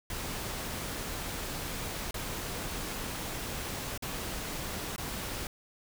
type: noise with dropouts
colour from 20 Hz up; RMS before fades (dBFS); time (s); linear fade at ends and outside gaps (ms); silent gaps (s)
pink; -37; 0.1-5.47; 2; 2.11-2.142 / 3.977-4.023 / 4.962-4.98
effects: none